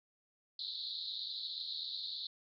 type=band-pass noise; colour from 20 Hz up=white; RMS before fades=-42 dBFS; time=0.59-2.27 s; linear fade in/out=2 ms; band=3700 to 4300 Hz; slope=96 dB/octave; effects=none